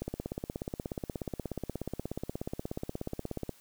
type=click train; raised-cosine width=2 ms; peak=-21 dBFS; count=59; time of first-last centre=0.02-3.493 s; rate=16.7 Hz; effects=white hiss -60 dBFS RMS until 3.6 s